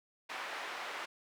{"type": "band-pass noise", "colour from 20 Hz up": "white", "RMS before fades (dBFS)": -42, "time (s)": [0.29, 1.06], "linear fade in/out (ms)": 10, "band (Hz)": [590, 1900], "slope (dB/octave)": 12, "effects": []}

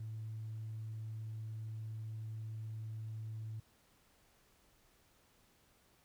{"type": "tone", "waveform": "sine", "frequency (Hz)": 110, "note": "A2", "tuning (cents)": 0, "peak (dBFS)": -40, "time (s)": [0, 3.6], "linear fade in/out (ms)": 5, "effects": ["tanh soft clip ceiling -37 dBFS", "pink hiss -70 dBFS RMS until 6.04 s"]}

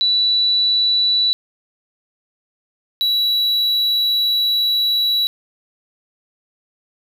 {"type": "tone pair in turn", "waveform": ["sine", "triangle"], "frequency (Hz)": [3951, 3919], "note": ["B7", "B7"], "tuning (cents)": [0, -14], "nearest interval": "unison", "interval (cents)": 14, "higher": "first", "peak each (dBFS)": -13, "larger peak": "neither", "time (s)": [[0.01, 1.33], [3.01, 5.27]], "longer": "second", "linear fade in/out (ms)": 0, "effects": []}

